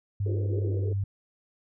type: tone with pitch glide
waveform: sine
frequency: 100.2 to 98.82 Hz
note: G2 to G2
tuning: +38 to +14 cents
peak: -25 dBFS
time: 0.2-1.04 s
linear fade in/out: 5 ms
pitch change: -24 cents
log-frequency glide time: 0.59-0.76 s
type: band-pass noise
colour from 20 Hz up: pink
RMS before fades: -36 dBFS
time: 0.26-0.93 s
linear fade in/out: 2 ms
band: 320 to 460 Hz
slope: 48 dB/octave
effects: none